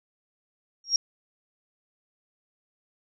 sine tone with exponential growth, 5588 Hz, F8, in tune, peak -14 dBFS, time 0.84-0.96 s, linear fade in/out 2 ms, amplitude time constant 25 ms, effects none

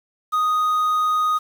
triangle tone with quantisation, 1244.5 Hz, D#6, in tune, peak -15 dBFS, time 0.32-1.39 s, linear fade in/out 20 ms, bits 7, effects none

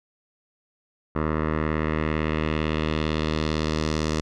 10% pulse tone with low-pass filter sweep, 77.78 Hz, D#2, in tune, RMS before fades -25 dBFS, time 1.15-4.21 s, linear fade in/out 10 ms, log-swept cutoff 1400 to 6100 Hz, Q 1.7, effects none

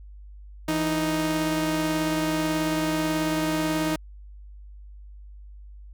sawtooth tone pair together, 164.81 / 311.3 Hz, E3 / D#4, 0 / +1 cents, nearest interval major seventh, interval 1101 cents, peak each -26 / -20 dBFS, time 0.68-3.96 s, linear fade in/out 5 ms, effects added 50 Hz sine -41 dBFS peak until 5.93 s

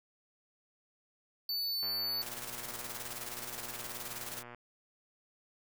square tone, 4499 Hz, C#8, 25 cents sharp, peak -33 dBFS, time 1.49-2.22 s, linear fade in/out 2 ms
click train, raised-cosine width 0.5 ms, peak -33 dBFS, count 327, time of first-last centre 1.83-4.547 s, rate 120 Hz
white noise with tremolo, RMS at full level -41 dBFS, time 2.21-4.43 s, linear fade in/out 20 ms, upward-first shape square, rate 19 Hz, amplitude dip 50%
effects none

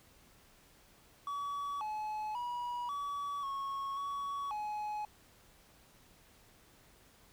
triangle tone with pitch steps, 1137 / 855 / 968 / 1140 / 1099 / 1124 / 843 Hz, C#6 / A5 / B5 / C#6 / C#6 / C#6 / G#5, +44 / -50 / -35 / +48 / -15 / +24 / +26 cents, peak -34 dBFS, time 1.27-5.05 s, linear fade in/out 2 ms, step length 540 ms, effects pink hiss -63 dBFS RMS until 7.32 s

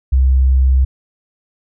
sine tone, 65.41 Hz, C2, in tune, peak -8 dBFS, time 0.12-0.85 s, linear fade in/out 10 ms, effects none

